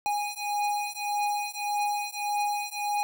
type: beating tone pair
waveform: square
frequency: 824 / 825.7 Hz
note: G#5 / G#5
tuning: -14 / -10 cents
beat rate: 1.7 Hz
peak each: -31 dBFS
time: 0.06-3.03 s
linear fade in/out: 0 ms
effects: none